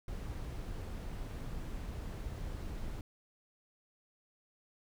brown noise, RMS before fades -41 dBFS, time 0.08-3.01 s, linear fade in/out 2 ms, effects none

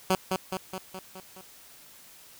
10% pulse tone with echo, 187.7 Hz, F#3, 25 cents sharp, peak -13 dBFS, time 0.1-0.15 s, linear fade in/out 2 ms, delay 210 ms, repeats 6, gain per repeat -4 dB, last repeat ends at 1.41 s, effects white hiss -52 dBFS RMS until 2.39 s

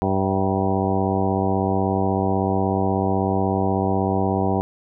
harmonic tone with a mistuned harmonic, 96.3 Hz, G2, 30 cents flat, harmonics 1 / 2 / 3 / 4 / 5 / 6 / 7 / 8 / 9 / 10, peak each -25 / -24 / -27 / -26 / -29 / -34 / -29 / -26 / -34 / -31 dBFS, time 0.02-4.61 s, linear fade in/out 0 ms, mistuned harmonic 7, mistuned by -39 cents, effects none

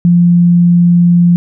sine tone, 173.8 Hz, F3, 8 cents flat, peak -4 dBFS, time 0.05-1.36 s, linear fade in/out 0 ms, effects none

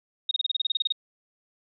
sine tone bursts, 3729 Hz, A#7, in tune, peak -21 dBFS, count 13, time 0.29-0.924 s, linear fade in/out 5 ms, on 22 ms, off 29 ms, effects none

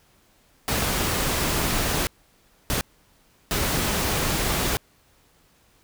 pink noise bursts at uneven times, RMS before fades -24 dBFS, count 3, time 0.68-2.07 / 2.7-2.81 / 3.51-4.77 s, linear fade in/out 0 ms, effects pink hiss -60 dBFS RMS until 5.83 s

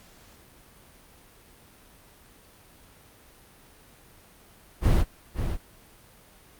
brown noise with echo, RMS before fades -19 dBFS, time 4.81-5.05 s, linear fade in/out 50 ms, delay 530 ms, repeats 1, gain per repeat -8 dB, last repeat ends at 5.58 s, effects pink hiss -54 dBFS RMS until 6.59 s + Opus 48 kbps

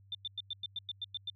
sine tone bursts, 3566 Hz, A7, 22 cents sharp, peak -35 dBFS, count 10, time 0.12-1.3 s, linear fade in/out 2 ms, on 28 ms, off 100 ms, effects added 98 Hz sine -58 dBFS peak until 1.35 s

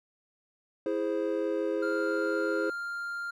triangle chord, E augmented, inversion none, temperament equal, 329.6 / 415.3 / 523.3 Hz, E4 / G#4 / B#4, 0 / 0 / 0 cents, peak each -30 dBFS, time 0.86-2.7 s, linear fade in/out 2 ms
triangle tone, 1396.9 Hz, F6, in tune, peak -31 dBFS, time 1.82-3.31 s, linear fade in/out 10 ms
effects none

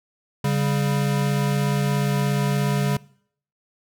square tone pair together, 140.36 / 197.3 Hz, C#3 / G3, +22 / +11 cents, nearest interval tritone, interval 589 cents, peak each -21 / -26 dBFS, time 0.44-2.97 s, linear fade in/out 5 ms, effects noise-tail reverb RT60 0.6 s tail -22 dB re dry

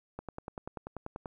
click train, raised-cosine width 1 ms, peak -25 dBFS, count 12, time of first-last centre 0.19-1.258 s, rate 10.3 Hz, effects 11-bit

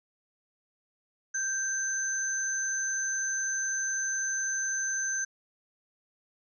sine tone pair together, 1568 / 6168 Hz, G6 / G8, 0 / -29 cents, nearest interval 2 octaves, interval 2371 cents, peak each -32 / -30 dBFS, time 1.34-5.25 s, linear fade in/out 10 ms, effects none

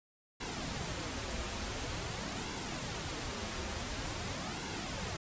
pink noise with flanger, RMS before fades -39 dBFS, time 0.4-5.17 s, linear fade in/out 10 ms, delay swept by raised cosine 1.6 to 7 ms, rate 0.47 Hz, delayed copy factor -0.55, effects resampled to 16000 Hz

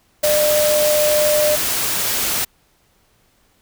sine tone in noise, 601 Hz, D5, 40 cents sharp, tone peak -14 dBFS, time 0.23-1.56 s, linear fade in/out 10 ms, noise white, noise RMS -20 dBFS, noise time 0.23-2.45 s, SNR +3 dB, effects pink hiss -59 dBFS RMS until 3.61 s

